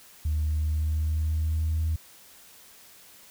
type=tone with pitch glide; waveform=sine; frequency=76.5 to 79.75 Hz; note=D#2 to D#2; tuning=-29 to +43 cents; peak=-22 dBFS; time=0.25-1.96 s; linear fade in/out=5 ms; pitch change=+72 cents; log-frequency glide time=0.46-1.83 s; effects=tanh soft clip ceiling -20 dBFS + white hiss -52 dBFS RMS until 3.3 s